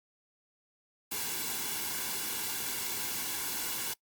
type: noise with comb filter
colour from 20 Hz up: white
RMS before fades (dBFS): -35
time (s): 1.11-3.94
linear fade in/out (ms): 10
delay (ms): 1.6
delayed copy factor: -0.6
effects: noise-tail reverb RT60 0.1 s tail -22 dB re dry + Opus 48 kbps